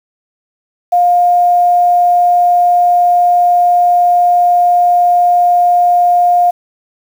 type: tone with quantisation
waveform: sine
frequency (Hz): 707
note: F5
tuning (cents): +21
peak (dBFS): -6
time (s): 0.92-6.51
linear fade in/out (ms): 10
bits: 6
effects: none